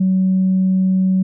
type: tone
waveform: sine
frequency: 187.8 Hz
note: F#3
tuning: 26 cents sharp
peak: -11 dBFS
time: 0-1.23 s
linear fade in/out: 10 ms
effects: tanh soft clip ceiling -8 dBFS